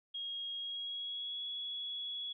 sine tone with pitch glide, 3273 to 3367 Hz, G#7 to G#7, -26 to +23 cents, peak -38 dBFS, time 0.14-2.33 s, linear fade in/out 10 ms, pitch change +49 cents, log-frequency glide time 0.56-1.44 s, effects none

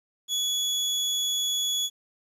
30% pulse tone, 3387 Hz, G#7, 33 cents sharp, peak -22 dBFS, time 0.28-1.9 s, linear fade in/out 50 ms, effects resampled to 32000 Hz + 10-bit

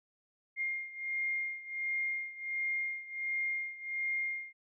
sine beating tone pair, 2121 / 2122.4 Hz, C7 / C7, +23 / +24 cents, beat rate 1.4 Hz, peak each -35 / -38 dBFS, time 0.56-4.53 s, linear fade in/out 50 ms, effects none

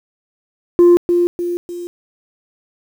sine tone with echo, 349.2 Hz, F4, in tune, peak -3 dBFS, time 0.79-0.97 s, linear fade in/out 0 ms, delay 300 ms, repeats 3, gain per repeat -7 dB, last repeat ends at 1.87 s, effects tanh soft clip ceiling -4 dBFS + 7-bit

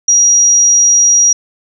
sine tone, 5740 Hz, F8, 47 cents sharp, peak -5 dBFS, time 0.08-1.33 s, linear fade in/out 5 ms, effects none

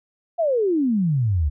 sine exponential sweep, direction down, 705 to 68.4 Hz, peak -17 dBFS, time 0.38-1.5 s, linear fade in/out 20 ms, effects none

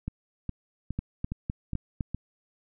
two click trains, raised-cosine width 5 ms, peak -17 / -19 dBFS, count 5 / 6, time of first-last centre 0.99-2.008 / 0.08-2.146 s, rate 3.93 / 2.42 Hz, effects none

